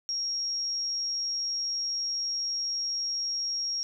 sine tone, 5588 Hz, F8, in tune, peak -28 dBFS, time 0.09-3.83 s, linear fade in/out 0 ms, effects none

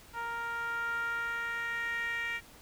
10% pulse tone with band-pass filter sweep, 466.5 Hz, A#4, 1 cent sharp, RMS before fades -35 dBFS, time 0.13-2.41 s, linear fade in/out 50 ms, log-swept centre 1100 to 2100 Hz, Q 4.4, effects pink hiss -55 dBFS RMS until 2.61 s

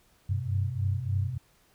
sine tone cluster, 94.4 / 97.8 / 127.5 Hz, F#2 / G2 / C3, +35 / -4 / -44 cents, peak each -30 / -30 / -32 dBFS, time 0.29-1.38 s, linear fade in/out 10 ms, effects pink hiss -64 dBFS RMS until 1.74 s

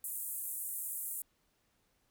white band-pass noise, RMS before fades -40 dBFS, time 0.04-1.22 s, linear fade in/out 2 ms, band 8100 to 16000 Hz, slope 48 dB/octave, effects pink hiss -75 dBFS RMS until 2.1 s

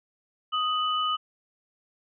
sine tone pair together, 1247 / 2980 Hz, D#6 / F#7, +3 / +12 cents, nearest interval octave + minor third, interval 1509 cents, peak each -25 / -29 dBFS, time 0.52-1.17 s, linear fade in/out 20 ms, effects none

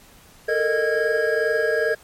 triangle tone cluster, 441.4 / 463.7 / 617 / 1643 Hz, A4 / A#4 / D#5 / G#6, +5 / -9 / -15 / -19 cents, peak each -22 dBFS, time 0.48-1.95 s, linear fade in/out 10 ms, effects pink hiss -50 dBFS RMS until 2.03 s + MP3 64 kbps

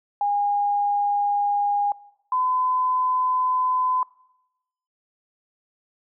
sine tone pair in turn, 816 / 1014.5 Hz, G#5 / B5, -31 / +46 cents, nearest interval major third, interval 377 cents, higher second, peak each -19 dBFS, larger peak neither, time 0.21-1.92 / 2.32-4.03 s, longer neither, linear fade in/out 2 ms, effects noise-tail reverb RT60 0.9 s tail -22 dB re dry

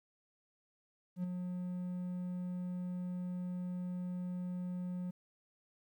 triangle tone with ADSR envelope, 180 Hz, F#3, 47 cents flat, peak -30 dBFS, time 1.16-5.11 s, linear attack 76 ms, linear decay 12 ms, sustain -5 dB, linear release 9 ms, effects 12-bit

